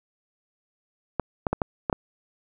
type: clicks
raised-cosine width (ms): 1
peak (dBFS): -9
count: 6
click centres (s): 1.197 / 1.468 / 1.53 / 1.618 / 1.898 / 1.928
effects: none